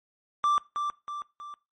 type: tone with echo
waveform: triangle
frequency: 1174.7 Hz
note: D6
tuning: in tune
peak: -19 dBFS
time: 0.44-0.58 s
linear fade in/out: 0 ms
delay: 320 ms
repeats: 3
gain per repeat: -6 dB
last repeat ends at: 1.54 s
effects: noise-tail reverb RT60 0.3 s tail -22 dB re dry + MP3 32 kbps